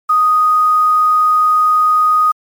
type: tone with quantisation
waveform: sine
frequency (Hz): 1244.5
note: D#6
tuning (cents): 0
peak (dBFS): -8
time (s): 0.09-2.32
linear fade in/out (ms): 10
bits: 6
effects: MP3 96 kbps